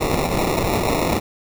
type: noise with sample-and-hold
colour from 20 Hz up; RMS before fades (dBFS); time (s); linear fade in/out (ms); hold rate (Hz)
white; -20; 0-1.2; 20; 1575
effects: none